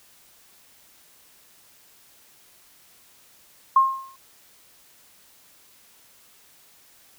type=tone with exponential decay; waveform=sine; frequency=1068 Hz; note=C6; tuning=35 cents sharp; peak=-10 dBFS; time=3.76-4.16 s; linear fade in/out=5 ms; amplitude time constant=86 ms; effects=white hiss -55 dBFS RMS until 7.18 s